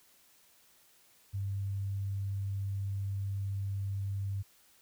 sine tone, 98.6 Hz, G2, 11 cents sharp, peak -32 dBFS, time 1.33-4.43 s, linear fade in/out 20 ms, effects white hiss -64 dBFS RMS until 4.81 s

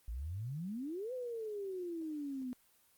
sine exponential two-way sweep, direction up then down, 52.7 to 517 to 246 Hz, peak -38 dBFS, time 0.08-2.53 s, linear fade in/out 0 ms, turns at 1.13 s, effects white hiss -69 dBFS RMS until 2.97 s + Opus 24 kbps

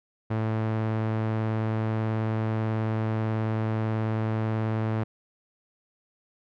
sawtooth tone with low-pass filter, 110.2 Hz, A2, 3 cents sharp, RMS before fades -27 dBFS, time 0.3-5.04 s, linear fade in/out 10 ms, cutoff 1800 Hz, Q 0.66, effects none

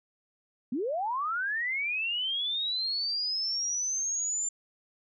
sine linear sweep, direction up, 220 to 7240 Hz, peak -28 dBFS, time 0.72-4.49 s, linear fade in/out 5 ms, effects none

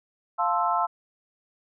sine chord, F major seventh, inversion none, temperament equal, 698.5 / 880 / 1046.5 / 1318.5 Hz, F5 / A5 / C6 / E6, 0 / 0 / 0 / 0 cents, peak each -27 dBFS, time 0.38-0.87 s, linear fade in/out 20 ms, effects none

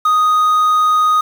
triangle tone with quantisation, 1244.5 Hz, D#6, in tune, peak -8 dBFS, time 0.05-1.21 s, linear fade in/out 5 ms, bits 6, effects none

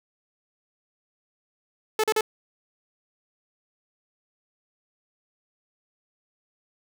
sawtooth tone bursts, 434.1 Hz, A4, 23 cents flat, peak -16 dBFS, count 3, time 1.99-2.209 s, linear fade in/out 2 ms, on 47 ms, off 39 ms, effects none

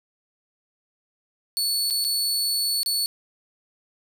sawtooth tone with dropouts, 4435 Hz, C#8, in tune, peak -19 dBFS, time 1.57-3.06 s, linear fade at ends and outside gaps 0 ms, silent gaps 1.901-1.907 / 2.042-2.048 / 2.832-2.861 s, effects none

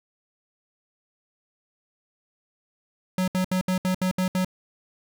square tone bursts, 185 Hz, F#3, in tune, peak -22 dBFS, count 8, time 3.18-4.447 s, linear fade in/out 2 ms, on 98 ms, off 69 ms, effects none

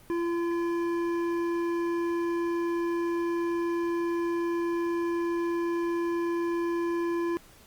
sine tone with hard clipping, 341 Hz, F4, 41 cents flat, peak -28 dBFS, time 0.1-7.37 s, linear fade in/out 0 ms, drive 11 dB, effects pink hiss -55 dBFS RMS until 7.66 s + Opus 32 kbps

